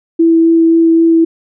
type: tone with vibrato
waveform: sine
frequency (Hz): 329.6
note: E4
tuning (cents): 0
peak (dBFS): -5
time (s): 0.19-1.25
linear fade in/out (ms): 10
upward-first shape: sine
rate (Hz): 3.8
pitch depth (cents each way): 8
effects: none